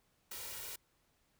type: noise with comb filter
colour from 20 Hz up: white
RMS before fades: -45 dBFS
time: 0.31-0.76 s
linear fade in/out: 5 ms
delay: 2.1 ms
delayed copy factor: +0.6
effects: pink hiss -75 dBFS RMS until 1.39 s